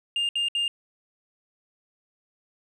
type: tone bursts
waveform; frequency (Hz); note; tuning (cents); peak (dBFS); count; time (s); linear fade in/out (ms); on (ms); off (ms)
sine; 2810; F7; +10; -20; 3; 0.16-0.68; 2; 130; 65
effects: tanh soft clip ceiling -22 dBFS